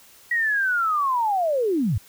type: linear sweep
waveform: sine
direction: down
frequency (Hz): 1926 to 80.6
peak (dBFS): -19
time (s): 0.31-1.98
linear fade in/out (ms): 5
effects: white hiss -51 dBFS RMS until 2.08 s